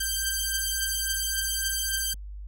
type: beating tone pair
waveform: 5% pulse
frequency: 1568 / 1571.6 Hz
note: G6 / G6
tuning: 0 / +4 cents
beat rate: 3.6 Hz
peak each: -19 / -17 dBFS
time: 0-2.14 s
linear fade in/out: 10 ms
effects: added 50 Hz sine -36 dBFS peak until 2.47 s + AAC 64 kbps